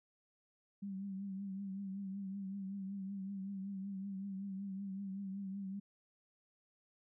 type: tone with vibrato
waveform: sine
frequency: 195.2 Hz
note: G3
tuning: 7 cents flat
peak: -40 dBFS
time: 0.82-5.8 s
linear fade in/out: 10 ms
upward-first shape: triangle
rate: 5.3 Hz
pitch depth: 62 cents each way
effects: none